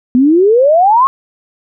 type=exponential sweep; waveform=sine; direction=up; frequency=241.7 to 1108.7 Hz; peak=-5 dBFS; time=0.15-1.07 s; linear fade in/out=0 ms; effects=none